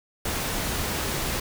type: noise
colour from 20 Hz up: pink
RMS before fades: -28 dBFS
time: 0.25-1.4 s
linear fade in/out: 5 ms
effects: none